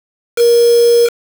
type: tone with quantisation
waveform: sine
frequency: 472.2 Hz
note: A#4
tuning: 22 cents sharp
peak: -6 dBFS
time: 0.36-1.1 s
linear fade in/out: 50 ms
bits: 3
effects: none